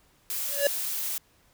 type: noise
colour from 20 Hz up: blue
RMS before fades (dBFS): -31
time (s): 0.3-1.18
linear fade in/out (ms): 2
type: tone with exponential growth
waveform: square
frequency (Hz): 568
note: C#5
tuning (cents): +42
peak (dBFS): -18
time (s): 0.46-0.67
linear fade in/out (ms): 2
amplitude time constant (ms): 45
effects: pink hiss -63 dBFS RMS until 1.53 s